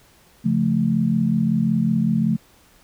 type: chord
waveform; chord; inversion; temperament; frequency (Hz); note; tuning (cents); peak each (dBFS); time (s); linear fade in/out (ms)
sine; Db augmented; none; equal; 138.59 / 174.61 / 220; Db3 / F3 / A3; 0 / 0 / 0; -24 / -21 / -19; 0.44-2.37; 20
effects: pink hiss -54 dBFS RMS until 2.83 s